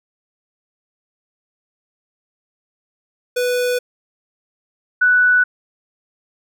square / sine tone pair in turn, 493.9 / 1483.3 Hz, B4 / F#6, 0 / +4 cents, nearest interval octave + perfect fifth, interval 1904 cents, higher second, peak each -17 / -10 dBFS, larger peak second, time 3.36-3.79 / 5.01-5.44 s, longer neither, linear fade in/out 10 ms, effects none

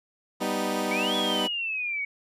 15% pulse chord, G augmented, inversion none, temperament equal, 196 / 246.9 / 311.1 Hz, G3 / B3 / D#4, 0 / 0 / 0 cents, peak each -24 dBFS, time 0.4-1.48 s, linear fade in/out 20 ms
sine exponential two-way sweep, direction up then down, 2217 to 3411 to 2217 Hz, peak -27 dBFS, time 0.91-2.05 s, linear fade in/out 5 ms, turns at 1.15 s
effects resampled to 32000 Hz

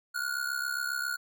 square ring-modulated tone, 1441 Hz, F#6, 46 cents flat, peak -28 dBFS, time 0.14-1.17 s, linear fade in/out 20 ms, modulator 33.7 Hz, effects none

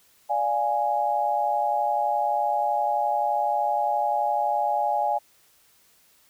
sine chord, D diminished, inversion none, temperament equal, 587.3 / 698.5 / 830.6 Hz, D5 / F5 / Ab5, 0 / 0 / 0 cents, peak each -29 / -27 / -23 dBFS, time 0.29-5.19 s, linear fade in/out 20 ms, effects white hiss -60 dBFS RMS until 6.29 s

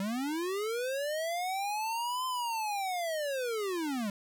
square linear two-way sweep, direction up then down, 187.9 to 1034 to 194.3 Hz, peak -32 dBFS, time 0-4.1 s, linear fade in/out 2 ms, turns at 2.26 s, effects none

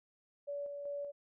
sine tone with tremolo, 572 Hz, D5, 46 cents flat, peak -37 dBFS, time 0.47-1.12 s, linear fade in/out 20 ms, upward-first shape square, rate 2.6 Hz, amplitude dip 35%, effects none

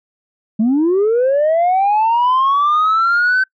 sine linear sweep, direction up, 207.6 to 1542 Hz, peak -9 dBFS, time 0.59-3.44 s, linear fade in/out 10 ms, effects noise-tail reverb RT60 0.1 s tail -24 dB re dry + tanh soft clip ceiling -9 dBFS

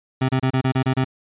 25% pulse tone bursts, 130.8 Hz, C3, in tune, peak -13 dBFS, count 8, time 0.21-1.045 s, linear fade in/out 10 ms, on 79 ms, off 29 ms, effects resampled to 8000 Hz

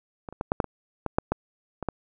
clicks, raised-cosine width 1 ms, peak -22 / -27 / -14 / -8 / -7 / -20 / -13 / -6 / -9 / -18 / -12 dBFS, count 11, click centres 0.288 / 0.326 / 0.411 / 0.519 / 0.602 / 0.643 / 1.063 / 1.185 / 1.32 / 1.827 / 1.887 s, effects none

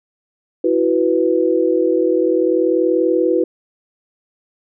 sine chord, E suspended second, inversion none, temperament equal, 329.6 / 370 / 493.9 Hz, E4 / F#4 / B4, 0 / 0 / 0 cents, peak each -17 dBFS, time 0.64-3.44 s, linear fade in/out 5 ms, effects none

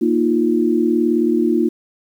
sine chord, Bb suspended fourth, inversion none, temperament just, 233.1 / 310.8 / 349.6 Hz, Bb3 / Eb4 / F4, 0 / -2 / +2 cents, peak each -18 / -18 / -17 dBFS, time 0.01-1.69 s, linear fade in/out 10 ms, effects 8-bit

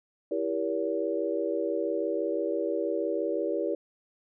sine chord, E diminished seventh, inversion none, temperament just, 329.6 / 395.6 / 474.7 / 569.6 Hz, E4 / G4 / Bb4 / Db5, 0 / +16 / +31 / +47 cents, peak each -32 dBFS, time 0.31-3.75 s, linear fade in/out 5 ms, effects none

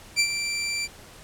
20% pulse tone with ADSR envelope, 2349 Hz, D7, in tune, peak -12 dBFS, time 0.16-0.88 s, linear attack 36 ms, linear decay 73 ms, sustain -9 dB, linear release 38 ms, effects pink hiss -47 dBFS RMS until 1.23 s + low-pass 12000 Hz 12 dB/octave

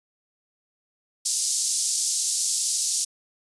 white band-pass noise, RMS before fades -25 dBFS, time 1.25-3.05 s, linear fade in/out 10 ms, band 5000 to 9100 Hz, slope 24 dB/octave, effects resampled to 24000 Hz

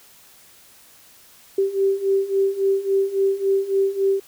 sine beating tone pair, 388.4 / 392 Hz, G4 / G4, -16 / 0 cents, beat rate 3.6 Hz, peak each -22 / -19 dBFS, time 1.58-4.2 s, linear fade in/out 5 ms, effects white hiss -50 dBFS RMS until 4.27 s

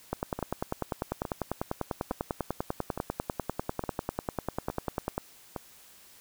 two click trains, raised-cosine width 1 ms, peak -15 / -19 dBFS, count 52 / 7, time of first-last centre 0.13-5.18 / 0.39-5.562 s, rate 10.1 / 1.16 Hz, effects white hiss -55 dBFS RMS until 6.2 s

